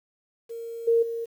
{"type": "tone with level steps", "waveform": "sine", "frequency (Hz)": 461.9, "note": "A#4", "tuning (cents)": -16, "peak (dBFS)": [-33, -17, -28], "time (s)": [0.49, 1.26], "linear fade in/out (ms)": 20, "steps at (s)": [0.87, 1.02], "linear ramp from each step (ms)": 10, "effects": ["9-bit"]}